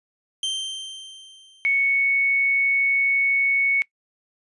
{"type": "tone with exponential decay", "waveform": "40% pulse", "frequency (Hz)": 3136, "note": "G7", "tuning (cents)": 0, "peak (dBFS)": -21, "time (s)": [0.43, 2.04], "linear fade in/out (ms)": 2, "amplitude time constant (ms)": 350}
{"type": "tone", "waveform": "sine", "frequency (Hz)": 2217, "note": "C#7", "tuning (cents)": 0, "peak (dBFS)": -17, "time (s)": [1.65, 3.82], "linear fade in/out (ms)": 0}
{"effects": ["noise-tail reverb RT60 0.1 s tail -22 dB re dry", "resampled to 24000 Hz"]}